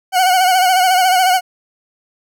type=tone with vibrato; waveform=40% pulse; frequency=740 Hz; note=F#5; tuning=in tune; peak=-9 dBFS; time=0.12-1.41 s; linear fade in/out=50 ms; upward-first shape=sine; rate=14 Hz; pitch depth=54 cents each way; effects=none